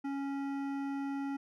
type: tone with hard clipping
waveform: sine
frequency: 277.2 Hz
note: C#4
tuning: in tune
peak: -36 dBFS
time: 0.04-1.37 s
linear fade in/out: 10 ms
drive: 13 dB
effects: none